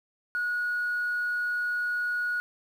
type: tone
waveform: sine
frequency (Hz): 1454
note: F#6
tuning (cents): -31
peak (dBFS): -25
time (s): 0.35-2.4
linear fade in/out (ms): 0
effects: tanh soft clip ceiling -22 dBFS + 9-bit